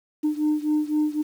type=beating tone pair; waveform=sine; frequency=301.6 / 305.5 Hz; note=D4 / D#4; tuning=+46 / -32 cents; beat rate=3.9 Hz; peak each=-21 / -23 dBFS; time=0.23-1.23 s; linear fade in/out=20 ms; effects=tanh soft clip ceiling -16 dBFS + 8-bit